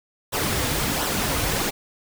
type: noise with flanger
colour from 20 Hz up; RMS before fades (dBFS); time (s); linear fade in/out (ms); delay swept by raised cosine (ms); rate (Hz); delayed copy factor
pink; -24; 0.32-1.71; 20; 0.42 to 5.22; 1.4; -0.55
effects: none